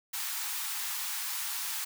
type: high-pass noise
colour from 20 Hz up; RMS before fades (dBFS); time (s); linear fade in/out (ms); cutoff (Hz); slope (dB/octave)
white; -35; 0.13-1.85; 10; 780; 96
effects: none